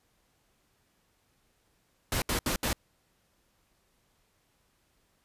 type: noise bursts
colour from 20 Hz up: pink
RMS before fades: -29 dBFS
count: 4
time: 2.12-2.73 s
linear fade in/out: 2 ms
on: 100 ms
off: 70 ms
effects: pink hiss -71 dBFS RMS until 5.24 s + resampled to 32000 Hz